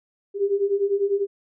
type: beating tone pair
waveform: sine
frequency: 392 / 402 Hz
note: G4 / G4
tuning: 0 / +44 cents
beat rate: 10 Hz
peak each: -24 / -21 dBFS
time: 0.34-1.27 s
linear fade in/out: 50 ms
effects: none